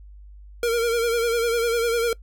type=tone with vibrato; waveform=square; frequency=466.1 Hz; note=A#4; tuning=in tune; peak=-20 dBFS; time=0.63-2.13 s; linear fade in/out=2 ms; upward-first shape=sine; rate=10 Hz; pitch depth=48 cents each way; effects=noise-tail reverb RT60 0.1 s tail -22 dB re dry + added 50 Hz sine -41 dBFS peak until 2.22 s